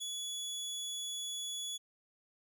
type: tone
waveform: 25% pulse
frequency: 3400 Hz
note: G#7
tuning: 40 cents sharp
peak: -34 dBFS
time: 0-1.78 s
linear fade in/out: 20 ms
effects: none